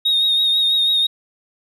sine tone with vibrato, 3729 Hz, A#7, in tune, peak -12 dBFS, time 0.05-1.07 s, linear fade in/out 10 ms, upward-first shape triangle, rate 6.1 Hz, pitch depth 38 cents each way, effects tanh soft clip ceiling -11 dBFS + 9-bit

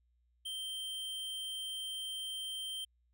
square tone, 3136 Hz, G7, in tune, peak -39 dBFS, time 0.45-2.85 s, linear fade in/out 10 ms, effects added 60 Hz sine -70 dBFS peak until 3.13 s

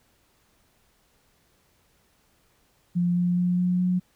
sine tone with pitch steps, 175.4 / 176.82 / 178.26 / 179.71 / 181.17 Hz, F3 / F3 / F3 / F3 / F#3, +8 / +22 / +36 / +50 / -36 cents, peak -20 dBFS, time 2.95-4 s, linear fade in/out 20 ms, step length 210 ms, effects pink hiss -65 dBFS RMS until 4.15 s

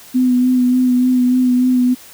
sine tone with vibrato, 251.2 Hz, B3, 30 cents sharp, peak -10 dBFS, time 0.14-1.95 s, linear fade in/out 20 ms, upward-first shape sine, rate 3.4 Hz, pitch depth 24 cents each way, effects white hiss -40 dBFS RMS until 2.13 s

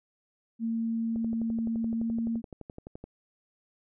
sine tone with pitch glide, 227.6 to 229.3 Hz, A#3 to A#3, -41 to -28 cents, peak -27 dBFS, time 0.59-2.42 s, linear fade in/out 50 ms, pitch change +13 cents, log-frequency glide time 1.92-2.15 s
click train, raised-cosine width 2 ms, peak -28 dBFS, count 23, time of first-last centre 1.16-3.04 s, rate 11.7 Hz
effects none

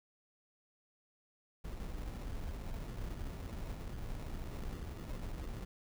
brown noise with sample-and-hold, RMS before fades -42 dBFS, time 1.64-5.65 s, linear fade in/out 10 ms, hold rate 1575 Hz, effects none

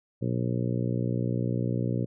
harmonic tone, 60 Hz, B1, 49 cents flat, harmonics 2 / 3 / 4 / 5 / 6 / 7 / 8 / 9, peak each -28 / -32 / -34 / -36 / -38 / -39 / -40 / -41 dBFS, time 0.21-2.06 s, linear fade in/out 20 ms, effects none

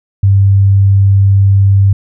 sine tone, 98.4 Hz, G2, 7 cents sharp, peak -4 dBFS, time 0.23-1.93 s, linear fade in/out 5 ms, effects none

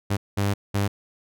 sawtooth tone bursts at uneven times, 100.3 Hz, G2, 40 cents sharp, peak -17 dBFS, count 3, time 0.1-0.17 / 0.37-0.54 / 0.74-0.88 s, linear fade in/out 10 ms, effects none

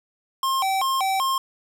square tone with vibrato, 906 Hz, A#5, 50 cents flat, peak -21 dBFS, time 0.43-1.38 s, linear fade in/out 2 ms, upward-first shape square, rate 2.6 Hz, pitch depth 280 cents each way, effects none

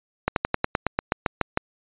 slowing click train, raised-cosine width 0.5 ms, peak -5 dBFS, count 12, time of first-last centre 0.28-1.574 s, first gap 82 ms, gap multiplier 1.07, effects resampled to 8000 Hz

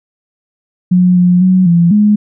sine tone with pitch steps, 180.7 / 178.5 / 185.3 / 170.8 / 209.1 Hz, F#3 / F3 / F#3 / F3 / G#3, -41 / +38 / +3 / -38 / +12 cents, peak -5 dBFS, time 0.91-2.16 s, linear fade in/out 10 ms, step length 250 ms, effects none

